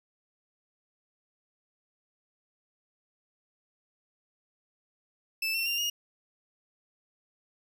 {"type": "tone with pitch steps", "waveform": "30% pulse", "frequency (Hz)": [2637, 2708, 2781, 2856], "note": ["E7", "E7", "F7", "F7"], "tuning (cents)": [0, 46, -8, 38], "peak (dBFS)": -25, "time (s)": [5.42, 5.9], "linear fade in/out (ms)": 5, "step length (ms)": 120, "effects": []}